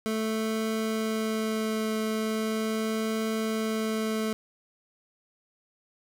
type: tone with vibrato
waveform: 25% pulse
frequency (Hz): 219.5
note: A3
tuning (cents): -4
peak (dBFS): -23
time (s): 0.06-4.33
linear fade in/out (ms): 0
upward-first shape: triangle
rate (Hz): 0.39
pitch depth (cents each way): 10
effects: none